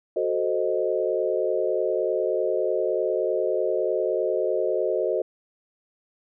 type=chord; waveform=sine; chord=F# diminished seventh; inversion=none; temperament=equal; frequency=370 / 440 / 523.3 / 622.3 Hz; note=F#4 / A4 / C5 / Eb5; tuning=0 / 0 / 0 / 0 cents; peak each=-27 dBFS; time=0.16-5.22 s; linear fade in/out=5 ms; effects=none